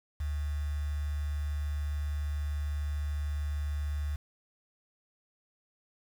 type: tone with quantisation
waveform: sine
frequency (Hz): 73.42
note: D2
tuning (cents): 0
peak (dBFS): -30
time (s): 0.2-4.16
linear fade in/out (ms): 5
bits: 8
effects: none